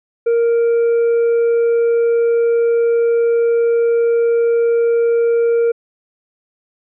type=tone with hard clipping; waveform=sine; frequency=466.2 Hz; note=A#4; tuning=in tune; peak=-12 dBFS; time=0.26-5.72 s; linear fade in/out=10 ms; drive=2 dB; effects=resampled to 8000 Hz